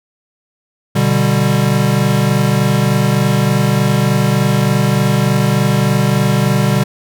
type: chord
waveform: square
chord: G major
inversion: first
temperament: equal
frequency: 123.47 / 146.83 / 196 Hz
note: B2 / D3 / G3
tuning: 0 / 0 / 0 cents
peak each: -16 dBFS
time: 0.95-6.84 s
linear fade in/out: 10 ms
effects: none